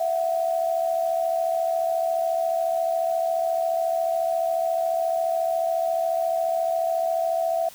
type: tone pair together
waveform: sine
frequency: 665.8 / 740 Hz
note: E5 / F#5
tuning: +17 / 0 cents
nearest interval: major second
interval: 183 cents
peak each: -22 / -27 dBFS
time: 0-7.69 s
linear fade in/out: 5 ms
effects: white hiss -46 dBFS RMS until 7.74 s